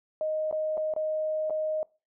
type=tone with dropouts; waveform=sine; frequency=622 Hz; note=D#5; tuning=1 cent flat; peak=-26 dBFS; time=0.21-1.83 s; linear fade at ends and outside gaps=1 ms; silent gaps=0.512-0.526 / 0.772-0.777 / 0.938-0.963 / 1.498-1.505 s; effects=noise-tail reverb RT60 0.3 s tail -23 dB re dry